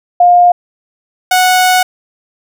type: tone pair in turn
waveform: sine / sawtooth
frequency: 708 / 736.7 Hz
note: F5 / F#5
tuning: +23 / -8 cents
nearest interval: minor second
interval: 69 cents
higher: second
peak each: -3 dBFS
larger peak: neither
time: 0.2-0.52 / 1.31-1.83 s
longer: second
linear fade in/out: 5 ms
effects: none